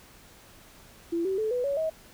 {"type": "tone with pitch steps", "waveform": "sine", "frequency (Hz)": [337.5, 383.2, 435.2, 494.1, 561.1, 637.1], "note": ["E4", "G4", "A4", "B4", "C#5", "D#5"], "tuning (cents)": [41, -39, -19, 1, 21, 41], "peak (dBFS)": -25, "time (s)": [1.12, 1.9], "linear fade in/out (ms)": 10, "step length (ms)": 130, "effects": ["pink hiss -53 dBFS RMS until 2.13 s"]}